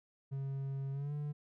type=tone with pitch glide; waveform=triangle; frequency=136.5 to 147.14 Hz; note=C#3 to D3; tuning=-26 to +4 cents; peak=-34 dBFS; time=0.31-1.33 s; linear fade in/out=20 ms; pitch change=+130 cents; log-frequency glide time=0.92-1.13 s; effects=none